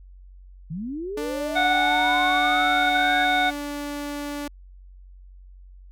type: linear sweep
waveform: sine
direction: up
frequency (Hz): 145.4 to 1669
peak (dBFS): -28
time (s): 0.7-3.25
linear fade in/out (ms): 10
type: tone with pitch glide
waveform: sawtooth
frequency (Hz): 294.2 to 289.6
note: D4 to D4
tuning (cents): +3 to -24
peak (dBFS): -25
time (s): 1.17-4.48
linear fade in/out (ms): 5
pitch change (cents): -27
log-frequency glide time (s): 1.92-3.01
type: harmonic tone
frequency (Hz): 736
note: F#5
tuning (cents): -9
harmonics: 1 / 2 / 3 / 5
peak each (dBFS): -21 / -24 / -26 / -28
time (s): 1.55-3.51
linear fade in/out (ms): 20
effects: added 46 Hz sine -43 dBFS peak until 5.91 s